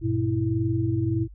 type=tone cluster; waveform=sine; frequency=98.7 / 120.2 / 327.8 Hz; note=G2 / B2 / E4; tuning=+12 / -46 / -10 cents; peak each=-27 / -25 / -26 dBFS; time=0.01-1.28 s; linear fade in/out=50 ms; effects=added 50 Hz sine -42 dBFS peak until 1.34 s